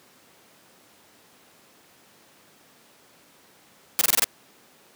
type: noise bursts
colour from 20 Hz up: white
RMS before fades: -19 dBFS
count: 6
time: 3.99-4.242 s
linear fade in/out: 0 ms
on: 22 ms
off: 24 ms
effects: pink hiss -55 dBFS RMS until 4.95 s + high-pass 200 Hz 12 dB/octave